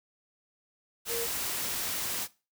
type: tone in noise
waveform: sine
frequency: 466.2 Hz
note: A#4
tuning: in tune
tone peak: -32 dBFS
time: 1.08-1.28 s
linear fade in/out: 50 ms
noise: white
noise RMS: -33 dBFS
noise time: 1.05-2.28 s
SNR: -2 dB
effects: noise-tail reverb RT60 0.3 s tail -19 dB re dry